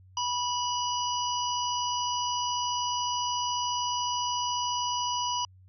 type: harmonic tone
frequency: 979 Hz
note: B5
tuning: 15 cents flat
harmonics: 1 / 3 / 5 / 6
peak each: -29 / -34 / -37 / -36 dBFS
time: 0.17-5.45 s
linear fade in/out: 2 ms
effects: added 93 Hz sine -52 dBFS peak until 5.68 s